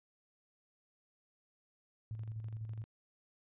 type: tone with tremolo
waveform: sine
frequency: 110 Hz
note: A2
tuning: in tune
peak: -38 dBFS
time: 2.11-2.84 s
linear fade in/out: 0 ms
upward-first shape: square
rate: 12 Hz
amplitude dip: 45%
effects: resampled to 8000 Hz

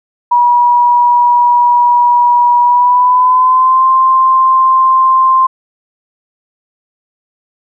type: tone with pitch glide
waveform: sine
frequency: 966 to 1047.4 Hz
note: B5 to C6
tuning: -39 to +1 cents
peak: -5 dBFS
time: 0.31-5.47 s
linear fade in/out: 10 ms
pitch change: +140 cents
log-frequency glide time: 2.61-3.85 s
effects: none

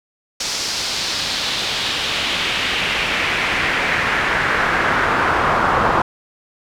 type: noise with band-pass filter sweep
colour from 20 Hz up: brown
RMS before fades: -19 dBFS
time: 0.4-6.02 s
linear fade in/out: 5 ms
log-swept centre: 5500 to 1100 Hz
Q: 2
effects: none

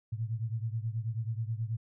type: beating tone pair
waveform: sine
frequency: 110 / 119.3 Hz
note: A2 / A#2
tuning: 0 / +41 cents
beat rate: 9.3 Hz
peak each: -33 / -36 dBFS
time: 0.12-1.77 s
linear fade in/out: 10 ms
effects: none

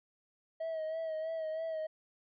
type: tone with vibrato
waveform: triangle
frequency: 640 Hz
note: D#5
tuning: 49 cents sharp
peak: -32 dBFS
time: 0.6-1.87 s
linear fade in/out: 10 ms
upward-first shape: sine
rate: 3.1 Hz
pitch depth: 38 cents each way
effects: tanh soft clip ceiling -28 dBFS + resampled to 11025 Hz

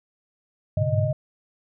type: tone cluster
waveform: sine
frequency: 101 / 105.6 / 124.5 / 142.4 / 620 Hz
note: G#2 / G#2 / B2 / C#3 / D#5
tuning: -48 / +29 / +14 / +47 / -6 cents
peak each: -26 dBFS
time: 0.77-1.13 s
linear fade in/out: 5 ms
effects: none

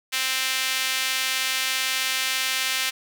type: tone with high-pass filter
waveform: sawtooth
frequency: 261.6 Hz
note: C4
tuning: in tune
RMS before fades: -25 dBFS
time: 0.12-2.91 s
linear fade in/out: 20 ms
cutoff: 2400 Hz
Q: 1.2
effects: none

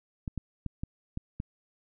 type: clicks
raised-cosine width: 5 ms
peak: -21 dBFS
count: 6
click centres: 0.278 / 0.377 / 0.663 / 0.835 / 1.174 / 1.401 s
effects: none

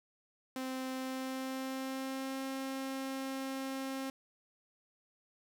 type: tone with pitch glide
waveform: sawtooth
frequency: 260.4 to 267.4 Hz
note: C4 to C4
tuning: -8 to +38 cents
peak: -33 dBFS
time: 0.56-4.1 s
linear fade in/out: 2 ms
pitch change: +46 cents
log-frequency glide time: 0.94-2.42 s
effects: 10-bit

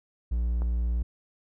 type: tone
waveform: triangle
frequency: 58.8 Hz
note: A#1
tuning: 16 cents sharp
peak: -22 dBFS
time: 0.31-1.03 s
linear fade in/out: 10 ms
type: click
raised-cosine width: 1 ms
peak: -27 dBFS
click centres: 0.62 s
effects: none

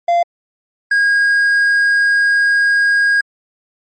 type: tone pair in turn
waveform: triangle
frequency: 690 / 1633.5 Hz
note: F5 / G#6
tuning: -21 / -29 cents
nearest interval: octave + minor third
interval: 1492 cents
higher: second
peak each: -8 dBFS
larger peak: neither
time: 0.08-0.23 / 0.91-3.21 s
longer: second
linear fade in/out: 5 ms
effects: MP3 32 kbps

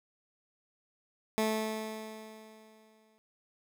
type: tone with exponential decay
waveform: 15% pulse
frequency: 218.4 Hz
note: A3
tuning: 13 cents flat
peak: -20 dBFS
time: 1.38-3.18 s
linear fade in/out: 0 ms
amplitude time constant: 390 ms
effects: none

